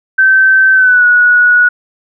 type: tone with pitch glide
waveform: sine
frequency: 1545 to 1461.7 Hz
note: G6 to F#6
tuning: -26 to -22 cents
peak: -4 dBFS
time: 0.18-1.69 s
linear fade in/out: 10 ms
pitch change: -96 cents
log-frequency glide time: 0.73-1.05 s
effects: none